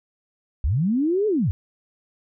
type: linear two-way sweep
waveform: sine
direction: up then down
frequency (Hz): 54.1 to 440 to 71.9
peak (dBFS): -18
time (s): 0.64-1.51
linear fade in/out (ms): 0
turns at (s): 1.27
effects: none